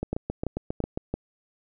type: two click trains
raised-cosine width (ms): 2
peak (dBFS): -15 / -14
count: 8 / 4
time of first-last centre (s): 0.03-0.975 / 0.13-1.14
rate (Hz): 7.41 / 2.97
effects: none